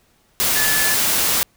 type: tone in noise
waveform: sine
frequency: 1730 Hz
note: A6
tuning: 30 cents flat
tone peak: -21 dBFS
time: 0.56-0.94 s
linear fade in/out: 0 ms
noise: white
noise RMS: -18 dBFS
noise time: 0.4-1.43 s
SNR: -6 dB
effects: pink hiss -59 dBFS RMS until 1.56 s